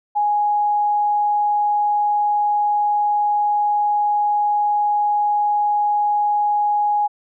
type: tone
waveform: sine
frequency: 830.6 Hz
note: G#5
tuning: in tune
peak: -15 dBFS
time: 0.15-7.08 s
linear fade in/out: 20 ms
effects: none